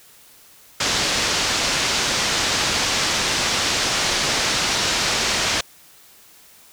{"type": "low-pass noise", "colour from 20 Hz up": "white", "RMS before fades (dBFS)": -21, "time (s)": [0.8, 5.61], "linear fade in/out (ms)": 5, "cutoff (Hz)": 6300, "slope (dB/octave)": 24, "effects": ["white hiss -49 dBFS RMS until 6.72 s"]}